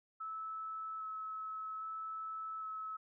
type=tone with vibrato; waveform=sine; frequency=1300 Hz; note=E6; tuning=24 cents flat; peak=-40 dBFS; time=0.2-2.97 s; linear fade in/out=10 ms; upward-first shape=square; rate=0.62 Hz; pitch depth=8 cents each way; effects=none